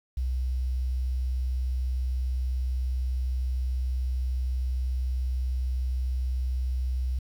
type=tone with quantisation; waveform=sine; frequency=63.4 Hz; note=B1; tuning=46 cents sharp; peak=-25 dBFS; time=0.17-7.19 s; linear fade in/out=5 ms; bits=9; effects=none